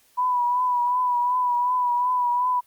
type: tone with vibrato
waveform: sine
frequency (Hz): 985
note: B5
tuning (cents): -5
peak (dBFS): -19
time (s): 0.17-2.61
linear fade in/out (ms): 20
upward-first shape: triangle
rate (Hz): 2.7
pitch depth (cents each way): 43
effects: white hiss -60 dBFS RMS until 2.66 s + Opus 48 kbps